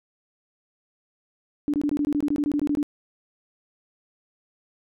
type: tone bursts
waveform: sine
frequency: 292.3 Hz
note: D4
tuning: 8 cents flat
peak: -20 dBFS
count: 15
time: 1.68-2.829 s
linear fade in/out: 0 ms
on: 57 ms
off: 21 ms
effects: none